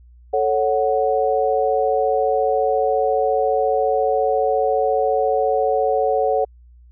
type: chord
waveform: sine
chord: F# minor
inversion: first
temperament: equal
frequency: 440 / 554.4 / 740 Hz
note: A4 / C#5 / F#5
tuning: 0 / 0 / 0 cents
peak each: -20 dBFS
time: 0.33-6.45 s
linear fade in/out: 10 ms
effects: added 60 Hz sine -44 dBFS peak until 6.91 s